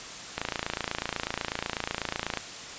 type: click train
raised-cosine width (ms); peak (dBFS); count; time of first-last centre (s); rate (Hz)
0.3; -12; 57; 0.38-2.373; 28.1
effects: white hiss -40 dBFS RMS until 2.78 s + resampled to 16000 Hz